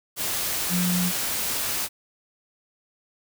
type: tone in noise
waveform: sine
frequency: 179.1 Hz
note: F3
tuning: 44 cents sharp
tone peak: -22 dBFS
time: 0.69-1.12 s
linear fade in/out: 50 ms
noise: white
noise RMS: -27 dBFS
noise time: 0.16-1.89 s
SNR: +2 dB
effects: none